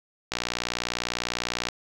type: click train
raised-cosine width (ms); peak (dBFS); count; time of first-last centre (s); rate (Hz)
0.2; -9; 83; 0.32-1.687; 60
effects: 7-bit